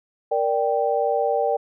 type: chord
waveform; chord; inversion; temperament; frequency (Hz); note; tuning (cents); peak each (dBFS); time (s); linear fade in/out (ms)
sine; G minor; first; equal; 466.2 / 587.3 / 784; Bb4 / D5 / G5; 0 / 0 / 0; -23; 0.31-1.57; 10
effects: none